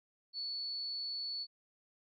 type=tone; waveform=sine; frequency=4435 Hz; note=C#8; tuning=in tune; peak=-37 dBFS; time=0.33-1.47 s; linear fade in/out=50 ms; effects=none